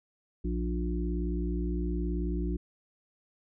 harmonic tone, 59 Hz, A#1, 22 cents sharp, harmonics 1 / 3 / 5 / 6, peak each -30 / -35 / -37 / -38 dBFS, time 0.44-2.57 s, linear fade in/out 10 ms, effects none

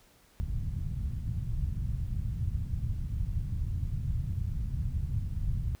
white low-pass noise, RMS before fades -32 dBFS, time 0.4-5.75 s, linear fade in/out 0 ms, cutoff 120 Hz, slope 24 dB/octave, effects pink hiss -62 dBFS RMS until 5.8 s

